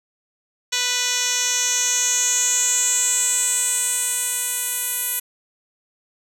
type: tone with band-pass filter sweep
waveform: 10% pulse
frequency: 493.9 Hz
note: B4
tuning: in tune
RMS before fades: -21 dBFS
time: 0.72-5.2 s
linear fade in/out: 10 ms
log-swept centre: 5000 to 11000 Hz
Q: 4.3
effects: none